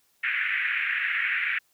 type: band-pass noise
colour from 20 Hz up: pink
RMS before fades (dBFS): -27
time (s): 0.23-1.59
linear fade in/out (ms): 10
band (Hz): 1600 to 2500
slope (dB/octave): 48
effects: white hiss -67 dBFS RMS until 1.73 s